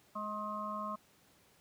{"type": "harmonic tone with a mistuned harmonic", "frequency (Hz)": 210, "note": "G#3", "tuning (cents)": 19, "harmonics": [1, 3, 5, 6], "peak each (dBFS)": [-44, -45, -39, -44], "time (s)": [0.15, 0.96], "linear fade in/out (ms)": 10, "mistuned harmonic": 5, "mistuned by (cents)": 24, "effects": ["pink hiss -66 dBFS RMS until 1.6 s", "high-pass 100 Hz 12 dB/octave"]}